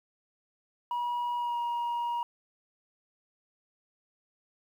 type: tone with pitch glide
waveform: sine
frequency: 964 to 950.7 Hz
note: B5 to A#5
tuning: -42 to +34 cents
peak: -26 dBFS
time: 0.91-2.23 s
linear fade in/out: 2 ms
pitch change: -24 cents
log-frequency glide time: 1.36-1.58 s
effects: tanh soft clip ceiling -28 dBFS + 10-bit